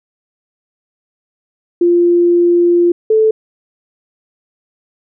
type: tone pair in turn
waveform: sine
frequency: 347.4 / 437.7 Hz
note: F4 / A4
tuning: -9 / -9 cents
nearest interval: major third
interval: 400 cents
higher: second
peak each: -7 dBFS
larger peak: neither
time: 1.81-2.92 / 3.1-3.31 s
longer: first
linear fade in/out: 5 ms
effects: none